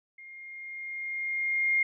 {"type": "tone with level ramp", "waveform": "sine", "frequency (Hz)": 2126, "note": "C7", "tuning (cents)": 27, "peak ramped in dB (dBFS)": [-45, -21], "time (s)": [0.18, 1.83], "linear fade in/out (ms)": 5, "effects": []}